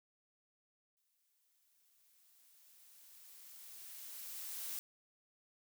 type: noise with exponential growth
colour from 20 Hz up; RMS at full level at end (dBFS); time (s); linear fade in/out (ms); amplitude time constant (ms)
blue; -42; 0.97-4.79; 0; 830
effects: none